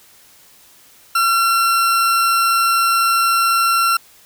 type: tone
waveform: 40% pulse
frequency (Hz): 1361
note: F6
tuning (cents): -45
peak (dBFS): -12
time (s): 1.15-3.97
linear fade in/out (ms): 5
effects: white hiss -48 dBFS RMS until 4.25 s